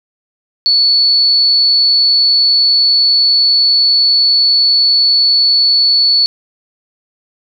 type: tone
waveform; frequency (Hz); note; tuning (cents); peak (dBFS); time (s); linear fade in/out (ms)
sine; 4435; C#8; 0; -7; 0.66-6.26; 0
effects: none